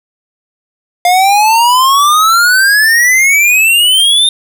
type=exponential sweep; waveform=square; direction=up; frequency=702 to 3663 Hz; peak=-6 dBFS; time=1.05-4.29 s; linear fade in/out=2 ms; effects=none